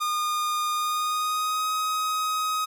45% pulse tone with pitch glide, 1219 to 1261.3 Hz, D#6 to D#6, -36 to +23 cents, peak -24 dBFS, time 0-2.66 s, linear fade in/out 20 ms, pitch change +59 cents, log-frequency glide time 0.73-1.69 s, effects none

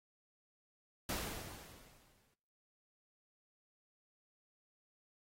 pink noise with exponential decay, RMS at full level -38 dBFS, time 1.09-2.34 s, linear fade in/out 2 ms, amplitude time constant 270 ms, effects noise-tail reverb RT60 1.0 s tail -24 dB re dry + AAC 48 kbps

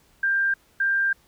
sine tone pair in turn, 1589 / 1589 Hz, G6 / G6, +23 / +23 cents, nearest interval unison, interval 0 cents, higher neither, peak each -19 dBFS, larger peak neither, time 0.23-0.54 / 0.8-1.13 s, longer second, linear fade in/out 5 ms, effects pink hiss -60 dBFS RMS until 1.27 s

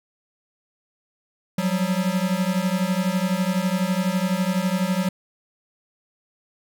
square beating tone pair, 179.5 / 191.5 Hz, F3 / G3, +48 / -40 cents, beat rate 12 Hz, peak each -24 dBFS, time 1.58-5.09 s, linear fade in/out 5 ms, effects none

